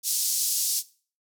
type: band-pass noise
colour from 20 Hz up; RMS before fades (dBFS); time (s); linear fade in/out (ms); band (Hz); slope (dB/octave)
pink; -26; 0.03-0.83; 50; 5000 to 15000; 24
effects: noise-tail reverb RT60 0.4 s tail -19 dB re dry